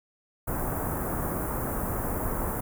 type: band-stop noise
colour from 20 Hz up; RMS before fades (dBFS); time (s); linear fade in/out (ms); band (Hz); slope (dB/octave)
pink; -30; 0.47-2.61; 10; 1400 to 11000; 24
effects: none